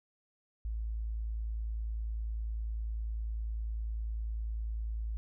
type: tone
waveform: sine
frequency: 55 Hz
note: A1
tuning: in tune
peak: -33 dBFS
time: 0.65-5.17 s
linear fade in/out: 0 ms
effects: none